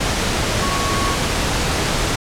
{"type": "tone in noise", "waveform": "sine", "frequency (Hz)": 1108.7, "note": "C#6", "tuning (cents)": 0, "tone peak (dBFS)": -23, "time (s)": [0.62, 1.16], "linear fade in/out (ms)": 10, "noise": "pink", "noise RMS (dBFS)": -19, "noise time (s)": [0, 2.16], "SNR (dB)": -7, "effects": ["low-pass 8000 Hz 12 dB/octave"]}